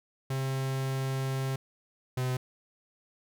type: tone pair in turn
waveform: 45% pulse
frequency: 133.4 / 127.78 Hz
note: C3 / C3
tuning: +34 / -41 cents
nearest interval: minor second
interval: 75 cents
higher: first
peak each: -29 / -28 dBFS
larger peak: second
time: 0.3-1.56 / 2.17-2.37 s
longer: first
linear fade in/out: 5 ms
effects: none